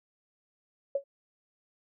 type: tone with exponential decay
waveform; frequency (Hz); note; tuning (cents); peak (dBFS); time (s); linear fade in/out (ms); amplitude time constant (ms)
sine; 556; C#5; +5; -22; 0.95-1.04; 5; 19
effects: none